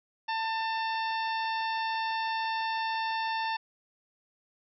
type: harmonic tone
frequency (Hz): 894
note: A5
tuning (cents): +27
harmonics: 1 / 2 / 3 / 4 / 5 / 6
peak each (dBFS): -30 / -36 / -40 / -42 / -44 / -46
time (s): 0.28-3.57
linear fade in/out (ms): 10
effects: none